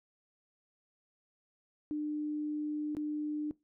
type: tone with dropouts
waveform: sine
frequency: 300 Hz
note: D4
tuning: 37 cents sharp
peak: -32 dBFS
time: 1.91-3.51 s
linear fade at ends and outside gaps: 0 ms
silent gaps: 2.95-2.968 s
effects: noise-tail reverb RT60 0.2 s tail -20 dB re dry